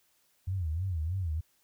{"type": "tone with vibrato", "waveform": "sine", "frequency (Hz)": 86.3, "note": "F2", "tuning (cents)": -20, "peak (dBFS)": -29, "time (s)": [0.47, 1.41], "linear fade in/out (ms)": 10, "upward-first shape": "sine", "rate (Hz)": 3.2, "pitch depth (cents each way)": 200, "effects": ["white hiss -70 dBFS RMS until 1.63 s"]}